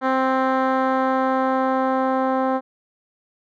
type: tone with low-pass filter sweep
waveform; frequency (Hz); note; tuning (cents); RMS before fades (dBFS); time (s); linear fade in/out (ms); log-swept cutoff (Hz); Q
10% pulse; 262.3; C4; +4; -20; 0.01-2.61; 50; 1600 to 920; 0.87
effects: none